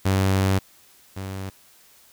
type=tone pair in turn; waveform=sawtooth; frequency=96 / 96 Hz; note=G2 / G2; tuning=-36 / -36 cents; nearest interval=unison; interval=0 cents; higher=neither; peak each=-14 / -26 dBFS; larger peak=first; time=0.05-0.59 / 1.16-1.5 s; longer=first; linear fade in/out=10 ms; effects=white hiss -54 dBFS RMS until 2.12 s